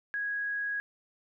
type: tone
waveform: sine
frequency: 1656 Hz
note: G#6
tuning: 5 cents flat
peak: -30 dBFS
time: 0.14-0.8 s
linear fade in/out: 0 ms
effects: none